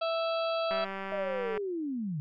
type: harmonic tone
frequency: 659.3 Hz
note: E5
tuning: in tune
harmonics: 1 / 2 / 4 / 5 / 6 / 7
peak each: -29 / -35 / -41 / -43 / -45 / -46 dBFS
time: 0.01-0.85 s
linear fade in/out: 10 ms
type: click train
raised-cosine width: 0.5 ms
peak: -23 dBFS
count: 169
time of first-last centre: 0.71-1.576 s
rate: 194 Hz
type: linear sweep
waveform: sine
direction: down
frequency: 622.3 to 140 Hz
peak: -31 dBFS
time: 1.12-2.2 s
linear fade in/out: 0 ms
effects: none